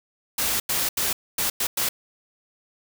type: noise bursts at uneven times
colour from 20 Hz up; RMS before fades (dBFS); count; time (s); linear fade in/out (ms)
white; -24; 6; 0.38-0.6 / 0.69-0.89 / 0.97-1.13 / 1.38-1.5 / 1.6-1.67 / 1.77-1.89; 5
effects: none